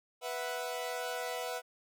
sawtooth chord, B suspended fourth, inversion none, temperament equal, 493.9 / 659.3 / 740 Hz, B4 / E5 / F#5, 0 / 0 / 0 cents, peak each -35 / -37 / -37 dBFS, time 0.21-1.62 s, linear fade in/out 50 ms, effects none

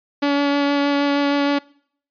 sawtooth tone with vibrato, 284.6 Hz, C#4, 46 cents sharp, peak -12 dBFS, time 0.22-1.59 s, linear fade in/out 10 ms, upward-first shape sine, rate 6.4 Hz, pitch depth 10 cents each way, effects noise-tail reverb RT60 0.6 s tail -24 dB re dry + resampled to 11025 Hz

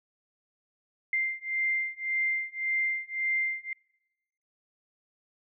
sine beating tone pair, 2093 / 2094.8 Hz, C7 / C7, 0 / +1 cents, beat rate 1.8 Hz, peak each -30 / -30 dBFS, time 1.13-3.73 s, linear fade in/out 2 ms, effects noise-tail reverb RT60 1.0 s tail -26 dB re dry

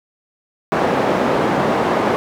white band-pass noise, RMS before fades -17 dBFS, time 0.72-2.16 s, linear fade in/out 0 ms, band 170 to 780 Hz, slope 12 dB/octave, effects none

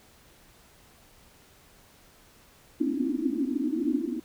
white band-pass noise, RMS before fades -28 dBFS, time 2.8-4.2 s, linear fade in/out 10 ms, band 240 to 330 Hz, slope 96 dB/octave, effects pink hiss -57 dBFS RMS until 4.24 s

